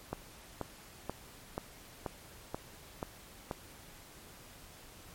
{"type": "click train", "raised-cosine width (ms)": 1, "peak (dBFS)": -21, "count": 8, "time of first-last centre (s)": [0.13, 3.512], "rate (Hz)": 2.07, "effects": ["pink hiss -54 dBFS RMS until 5.14 s", "MP3 64 kbps"]}